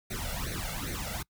pink noise with flanger, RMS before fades -35 dBFS, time 0.1-1.23 s, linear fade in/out 10 ms, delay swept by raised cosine 0.47 to 1.47 ms, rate 2.5 Hz, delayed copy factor +0.9, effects noise-tail reverb RT60 0.1 s tail -25 dB re dry

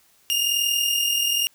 sawtooth tone pair together, 2792 / 2833 Hz, F7 / F7, -1 / +24 cents, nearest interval unison, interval 25 cents, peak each -22 / -18 dBFS, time 0.3-1.47 s, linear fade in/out 0 ms, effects white hiss -59 dBFS RMS until 1.54 s

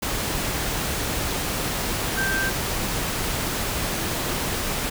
sine tone in noise, 1568 Hz, G6, in tune, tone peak -23 dBFS, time 2.17-2.5 s, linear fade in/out 10 ms, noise pink, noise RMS -26 dBFS, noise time 0.02-4.9 s, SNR 0 dB, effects none

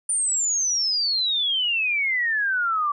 sine exponential sweep, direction down, 9270 to 1147 Hz, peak -20 dBFS, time 0.09-2.92 s, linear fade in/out 5 ms, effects none

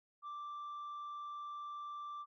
sine tone, 1174.7 Hz, D6, in tune, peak -40 dBFS, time 0.22-2.26 s, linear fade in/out 50 ms, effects tanh soft clip ceiling -42 dBFS

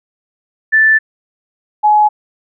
sine tone pair in turn, 1760 / 844.2 Hz, A6 / G#5, 0 / +28 cents, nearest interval octave + minor second, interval 1272 cents, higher first, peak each -6 dBFS, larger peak neither, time 0.72-0.99 / 1.83-2.09 s, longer first, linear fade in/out 20 ms, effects none

